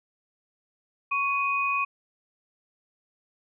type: tone pair together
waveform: sine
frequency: 1108.7 / 2494 Hz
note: C#6 / D#7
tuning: 0 / +3 cents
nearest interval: octave + major second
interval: 1403 cents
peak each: -26 dBFS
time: 1.11-1.85 s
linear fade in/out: 10 ms
effects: none